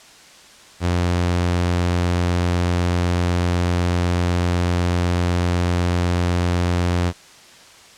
sawtooth tone, 88 Hz, F2, 14 cents sharp, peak -13 dBFS, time 0.8-7.13 s, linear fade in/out 50 ms, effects white hiss -45 dBFS RMS until 7.97 s + low-pass 7000 Hz 12 dB/octave

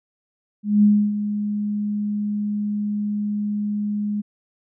sine tone with ADSR envelope, 207.7 Hz, G#3, in tune, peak -10 dBFS, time 0.63-4.22 s, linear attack 200 ms, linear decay 290 ms, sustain -11 dB, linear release 19 ms, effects none

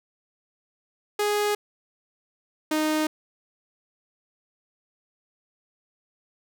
sawtooth tone pair in turn, 415.3 / 309.1 Hz, G#4 / D#4, 0 / -11 cents, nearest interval perfect fourth, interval 511 cents, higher first, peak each -18 dBFS, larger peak neither, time 1.19-1.55 / 2.71-3.07 s, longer neither, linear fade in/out 5 ms, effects none

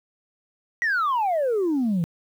sine exponential sweep, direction down, 1957 to 159.9 Hz, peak -18 dBFS, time 0.82-2.04 s, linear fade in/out 0 ms, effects tanh soft clip ceiling -18 dBFS + 9-bit

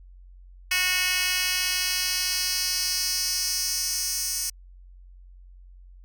10% pulse tone with high-pass filter sweep, 366.3 Hz, F#4, 17 cents flat, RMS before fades -26 dBFS, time 0.71-4.5 s, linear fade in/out 5 ms, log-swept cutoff 2600 to 6900 Hz, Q 1.8, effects added 45 Hz sine -45 dBFS peak until 6.04 s

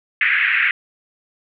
pink band-pass noise, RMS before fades -17 dBFS, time 0.21-0.71 s, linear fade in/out 2 ms, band 1600 to 2500 Hz, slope 48 dB/octave, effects none

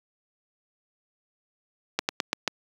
slowing click train, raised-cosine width 0.2 ms, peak -6 dBFS, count 5, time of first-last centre 1.99-2.477 s, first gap 99 ms, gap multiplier 1.14, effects high-pass 200 Hz 12 dB/octave + 8-bit

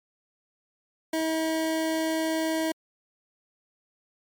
25% pulse tone, 320.3 Hz, E4, 50 cents flat, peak -21 dBFS, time 1.13-2.72 s, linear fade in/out 5 ms, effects MP3 96 kbps

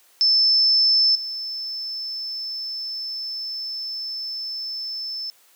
sine tone with level steps, 5274 Hz, E8, in tune, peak -14 / -27 dBFS, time 0.21-5.3 s, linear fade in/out 0 ms, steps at 1.15 s, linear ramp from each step 5 ms, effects white hiss -56 dBFS RMS until 5.55 s + high-pass 400 Hz 12 dB/octave

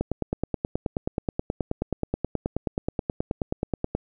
click train, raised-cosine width 2 ms, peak -11 dBFS, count 38, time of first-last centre 0.01-3.95 s, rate 9.39 Hz, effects none

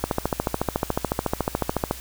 click train, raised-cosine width 1 ms, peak -7 dBFS, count 27, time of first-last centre 0.04-1.911 s, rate 13.9 Hz, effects added 60 Hz sine -41 dBFS peak until 2 s + white hiss -40 dBFS RMS until 2 s

